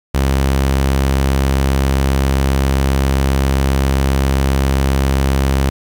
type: tone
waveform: sawtooth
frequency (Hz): 67.5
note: C#2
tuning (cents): -45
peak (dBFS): -8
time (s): 0.14-5.7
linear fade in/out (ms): 10
effects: 7-bit